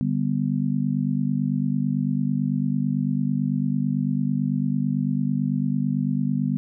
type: chord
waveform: sine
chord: G major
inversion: second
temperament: just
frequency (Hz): 147 / 196 / 245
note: D3 / G3 / B3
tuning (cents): +2 / 0 / -14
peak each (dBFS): -25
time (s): 0.01-6.57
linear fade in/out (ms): 0
effects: none